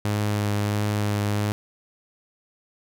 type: tone with vibrato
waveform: sawtooth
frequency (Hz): 103.83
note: G#2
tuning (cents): 0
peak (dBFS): -18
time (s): 0.05-1.52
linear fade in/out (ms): 0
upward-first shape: triangle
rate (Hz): 1.5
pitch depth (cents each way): 15
effects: none